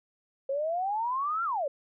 sine exponential two-way sweep, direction up then down, 532 to 1396.9 to 532 Hz, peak -27 dBFS, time 0.49-1.68 s, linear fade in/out 5 ms, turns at 1.44 s, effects none

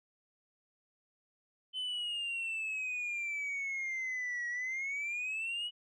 sine exponential two-way sweep, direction down then up, 3055 to 1909 to 2948 Hz, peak -32 dBFS, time 1.73-5.71 s, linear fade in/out 50 ms, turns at 4.48 s, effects tanh soft clip ceiling -33 dBFS

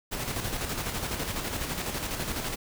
pink noise with tremolo, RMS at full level -31 dBFS, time 0.11-2.56 s, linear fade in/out 20 ms, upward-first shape square, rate 12 Hz, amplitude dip 40%, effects none

